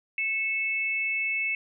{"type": "tone pair together", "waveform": "sine", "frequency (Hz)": [2200, 2625], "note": ["C#7", "E7"], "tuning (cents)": [-14, -8], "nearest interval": "minor third", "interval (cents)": 306, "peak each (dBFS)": [-28, -28], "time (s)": [0.18, 1.55], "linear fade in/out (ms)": 2, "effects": []}